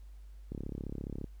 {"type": "click train", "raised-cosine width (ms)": 3, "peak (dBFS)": -26, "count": 26, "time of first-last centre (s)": [0.52, 1.243], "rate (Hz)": 34.6, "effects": ["added 50 Hz sine -47 dBFS peak until 1.4 s", "pink hiss -71 dBFS RMS until 1.4 s"]}